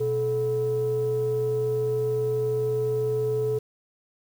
sine tone pair together, 123.1 / 432.9 Hz, B2 / A4, -5 / -28 cents, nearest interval octave + minor seventh, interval 2177 cents, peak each -28 / -22 dBFS, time 0-3.59 s, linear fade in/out 10 ms, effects tanh soft clip ceiling -18 dBFS + 8-bit

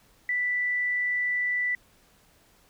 sine tone, 1975.5 Hz, B6, in tune, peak -24 dBFS, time 0.29-1.75 s, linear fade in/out 2 ms, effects pink hiss -61 dBFS RMS until 2.69 s

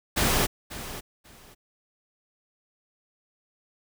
pink noise with echo, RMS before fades -23 dBFS, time 0.16-0.47 s, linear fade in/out 20 ms, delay 540 ms, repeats 2, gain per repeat -14 dB, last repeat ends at 1.55 s, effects none

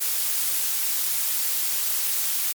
blue noise, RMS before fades -24 dBFS, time 0-2.53 s, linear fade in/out 20 ms, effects MP3 96 kbps

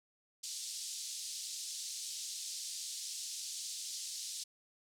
pink band-pass noise, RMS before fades -43 dBFS, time 0.43-4.44 s, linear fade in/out 10 ms, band 4200 to 9000 Hz, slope 24 dB/octave, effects none

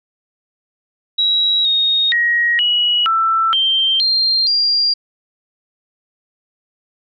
sine tone with pitch steps, 3868 / 3724 / 1890 / 2917 / 1331 / 3144 / 4187 / 4778 Hz, B7 / A#7 / A#6 / F#7 / E6 / G7 / C8 / D8, -37 / -2 / +23 / -25 / +16 / +4 / 0 / +29 cents, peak -12 dBFS, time 1.18-4.94 s, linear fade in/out 10 ms, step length 470 ms, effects none

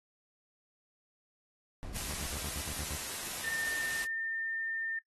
brown noise with exponential decay, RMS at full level -40 dBFS, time 1.83-3.63 s, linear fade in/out 0 ms, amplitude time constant 390 ms
white noise, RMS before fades -39 dBFS, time 1.94-4.06 s, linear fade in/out 20 ms
sawtooth tone bursts, 73.42 Hz, D2, in tune, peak -36 dBFS, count 8, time 2.09-2.964 s, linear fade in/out 5 ms, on 62 ms, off 54 ms
sine tone, 1807 Hz, A6, 46 cents sharp, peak -34 dBFS, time 3.44-4.99 s, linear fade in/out 5 ms
effects noise-tail reverb RT60 0.1 s tail -18 dB re dry + AAC 32 kbps

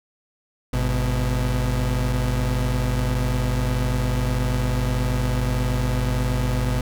35% pulse tone pair together, 51.72 / 125.1 Hz, G#1 / B2, -6 / +23 cents, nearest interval octave + minor third, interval 1529 cents, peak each -21 dBFS, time 0.73-6.81 s, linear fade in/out 5 ms, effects none

